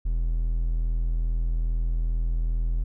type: tone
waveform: triangle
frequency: 41.2 Hz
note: E1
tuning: in tune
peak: -20 dBFS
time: 0.05-2.84 s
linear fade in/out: 10 ms
effects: none